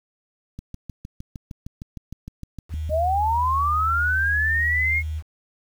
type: click train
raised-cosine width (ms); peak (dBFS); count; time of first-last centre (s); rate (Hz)
5; -22; 16; 0.59-2.894; 6.51
type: tone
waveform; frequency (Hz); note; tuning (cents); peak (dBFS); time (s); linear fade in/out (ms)
sine; 77.9; D#2; +3; -25; 2.69-5.23; 50
type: linear sweep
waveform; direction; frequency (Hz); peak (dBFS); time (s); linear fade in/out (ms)
sine; up; 595 to 2177; -19; 2.89-5.03; 50
effects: 8-bit